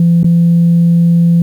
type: tone with dropouts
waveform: sine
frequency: 169.8 Hz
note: F3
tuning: 48 cents flat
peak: -4 dBFS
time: 0-1.42 s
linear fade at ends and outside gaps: 2 ms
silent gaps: 0.232-0.244 s
effects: tanh soft clip ceiling -2 dBFS + 7-bit